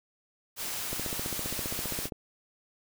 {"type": "noise", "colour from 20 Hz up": "white", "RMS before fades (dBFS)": -35, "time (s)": [0.56, 2.1], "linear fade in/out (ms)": 50}
{"type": "click train", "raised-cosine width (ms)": 2, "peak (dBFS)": -22, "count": 19, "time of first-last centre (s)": [0.93, 2.122], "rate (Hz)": 15.1}
{"effects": []}